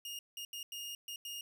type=tone bursts at uneven times; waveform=sawtooth; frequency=2842 Hz; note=F7; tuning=30 cents sharp; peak=-38 dBFS; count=6; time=0.05-0.19 / 0.37-0.45 / 0.53-0.63 / 0.72-0.95 / 1.08-1.16 / 1.25-1.41 s; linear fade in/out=2 ms; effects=none